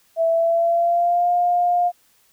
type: tone with pitch glide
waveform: sine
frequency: 659.3 to 706.6 Hz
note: E5 to F5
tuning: 0 to +20 cents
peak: -15 dBFS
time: 0.16-1.92 s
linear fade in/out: 50 ms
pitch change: +120 cents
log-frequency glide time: 0.27-1.3 s
effects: white hiss -59 dBFS RMS until 2.32 s